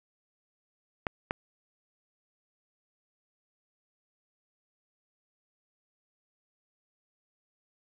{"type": "clicks", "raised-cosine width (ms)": 0.5, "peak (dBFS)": -14, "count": 2, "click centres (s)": [1.068, 1.309], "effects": []}